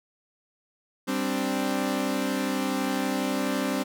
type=chord; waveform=sawtooth; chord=G suspended fourth; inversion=none; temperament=equal; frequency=196 / 261.6 / 293.7 Hz; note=G3 / C4 / D4; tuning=0 / 0 / 0 cents; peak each=-27 / -24 / -27 dBFS; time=1.07-3.84 s; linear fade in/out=20 ms; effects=none